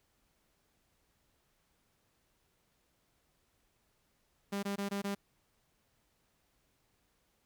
sawtooth tone bursts, 200 Hz, G3, 35 cents sharp, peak -30 dBFS, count 5, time 4.52-5.15 s, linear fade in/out 10 ms, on 110 ms, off 20 ms, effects pink hiss -75 dBFS RMS until 7.45 s

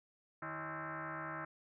sine tone with frequency modulation, 154.3 Hz, D#3, 14 cents flat, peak -40 dBFS, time 0.42-1.45 s, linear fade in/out 5 ms, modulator 239 Hz, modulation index 6.9, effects none

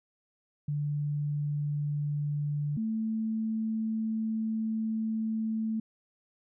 sine tone pair in turn, 146.6 / 220.9 Hz, D3 / A3, -3 / +7 cents, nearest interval perfect fifth, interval 710 cents, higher second, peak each -28 dBFS, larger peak neither, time 0.68-2.77 / 2.77-5.8 s, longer second, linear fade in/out 5 ms, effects none

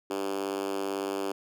5% pulse tone with high-pass filter, 98 Hz, G2, in tune, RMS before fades -32 dBFS, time 0.1-1.32 s, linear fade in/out 5 ms, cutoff 340 Hz, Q 4.4, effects none

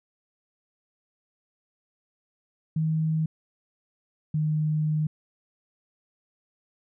sine tone pair in turn, 158.2 / 153.79 Hz, D#3 / D#3, +29 / -20 cents, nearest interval unison, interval 49 cents, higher first, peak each -22 dBFS, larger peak neither, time 2.76-3.26 / 4.34-5.07 s, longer second, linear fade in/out 5 ms, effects none

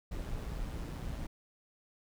brown noise with amplitude modulation, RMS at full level -37 dBFS, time 0.11-1.27 s, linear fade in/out 10 ms, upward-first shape sine, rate 118 Hz, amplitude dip 40%, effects none

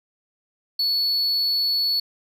triangle tone, 4418 Hz, C#8, 7 cents flat, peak -18 dBFS, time 0.79-2 s, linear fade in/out 5 ms, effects none

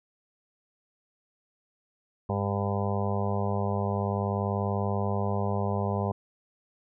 harmonic tone, 100.5 Hz, G2, 44 cents sharp, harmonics 1 / 2 / 4 / 5 / 6 / 7 / 8 / 9 / 10, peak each -29 / -32 / -35 / -36 / -37 / -37 / -38 / -39 / -39 dBFS, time 2.29-6.12 s, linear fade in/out 5 ms, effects none

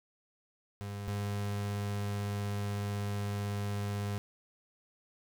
35% pulse tone pair in turn, 101.2 / 101.78 Hz, G#2 / G#2, -44 / -34 cents, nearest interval unison, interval 10 cents, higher second, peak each -36 / -31 dBFS, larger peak second, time 0.81-1.08 / 1.08-4.18 s, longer second, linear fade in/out 0 ms, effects none

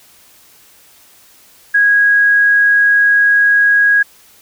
sine tone, 1650 Hz, G#6, 12 cents flat, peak -7 dBFS, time 1.74-4.03 s, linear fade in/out 10 ms, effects white hiss -46 dBFS RMS until 4.41 s

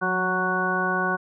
harmonic tone with a mistuned harmonic, 185 Hz, F#3, in tune, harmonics 1 / 2 / 3 / 4 / 5 / 6 / 8, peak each -30 / -30 / -34 / -30 / -34 / -28 / -25 dBFS, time 0.01-1.17 s, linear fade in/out 20 ms, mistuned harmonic 1, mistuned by -39 cents, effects none

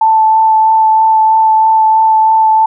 sine tone with vibrato, 880 Hz, A5, in tune, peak -5 dBFS, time 0.01-2.66 s, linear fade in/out 5 ms, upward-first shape sine, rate 3.1 Hz, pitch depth 10 cents each way, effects none

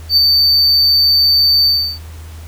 triangle tone with ADSR envelope, 4573 Hz, D8, 47 cents flat, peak -4 dBFS, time 0.09-1.99 s, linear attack 82 ms, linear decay 7 ms, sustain -3 dB, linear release 330 ms, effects added 80 Hz sine -29 dBFS peak until 2.47 s + pink hiss -41 dBFS RMS until 2.47 s

